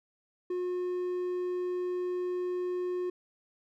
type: tone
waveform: triangle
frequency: 360 Hz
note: F#4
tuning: 47 cents flat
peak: -28 dBFS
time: 0.5-3.1 s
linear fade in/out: 5 ms
effects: none